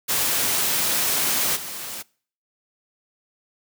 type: noise with level steps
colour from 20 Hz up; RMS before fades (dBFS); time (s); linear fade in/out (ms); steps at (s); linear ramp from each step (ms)
white; -22 / -33; 0.08-2.03; 20; 1.55; 20
effects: noise-tail reverb RT60 0.5 s tail -25 dB re dry + high-pass 100 Hz 12 dB/octave